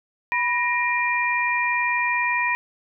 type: tone cluster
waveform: sine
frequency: 981 / 1869 / 2394 Hz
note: B5 / A#6 / D7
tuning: -12 / +4 / +33 cents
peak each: -24 dBFS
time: 0.32-2.55 s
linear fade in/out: 0 ms
effects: none